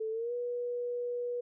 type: tone with pitch glide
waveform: sine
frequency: 440 to 485.4 Hz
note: A4 to B4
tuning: 0 to -30 cents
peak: -32 dBFS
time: 0-1.41 s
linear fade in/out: 10 ms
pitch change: +170 cents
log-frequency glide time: 0.11-0.33 s
effects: none